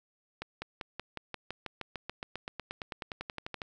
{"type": "accelerating click train", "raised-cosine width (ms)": 0.3, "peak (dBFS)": -21, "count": 26, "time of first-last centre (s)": [0.42, 3.618], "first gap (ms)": 200, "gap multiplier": 0.96, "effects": []}